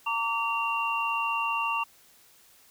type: tone cluster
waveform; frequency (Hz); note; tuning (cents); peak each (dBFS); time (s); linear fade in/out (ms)
sine; 916 / 1151 / 2762; A#5 / D6 / F7; -31 / -35 / -20; -30; 0.06-1.84; 10
effects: white hiss -58 dBFS RMS until 2.7 s